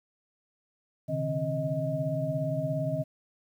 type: tone cluster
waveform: sine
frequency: 125.5 / 139.5 / 156.7 / 267.2 / 628 Hz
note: B2 / C#3 / D#3 / C4 / D#5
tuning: +28 / +11 / +13 / +36 / +16 cents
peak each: -39 / -33 / -33 / -37 / -31 dBFS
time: 1.08-3.04 s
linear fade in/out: 20 ms
effects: 10-bit